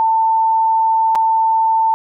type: tone with dropouts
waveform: sine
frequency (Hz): 893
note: A5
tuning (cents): +25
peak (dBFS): -11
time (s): 0-1.94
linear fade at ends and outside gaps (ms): 0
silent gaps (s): 1.151-1.156
effects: none